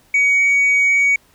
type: tone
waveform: sine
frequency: 2251 Hz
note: C#7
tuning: 26 cents sharp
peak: -9 dBFS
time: 0.14-1.16 s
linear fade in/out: 5 ms
effects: tanh soft clip ceiling -10 dBFS + pink hiss -54 dBFS RMS until 1.34 s